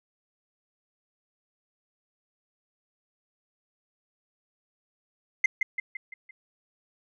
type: tone with echo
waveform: sine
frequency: 2079 Hz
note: C7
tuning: 12 cents flat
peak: -14 dBFS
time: 5.44-5.46 s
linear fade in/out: 5 ms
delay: 170 ms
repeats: 5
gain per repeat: -6 dB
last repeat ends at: 6.31 s
effects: tanh soft clip ceiling -15 dBFS